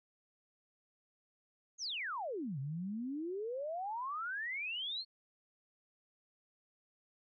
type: exponential two-way sweep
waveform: sine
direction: down then up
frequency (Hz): 6770 to 130 to 4375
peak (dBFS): -37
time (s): 1.78-5.05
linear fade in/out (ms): 50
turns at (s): 2.59
effects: none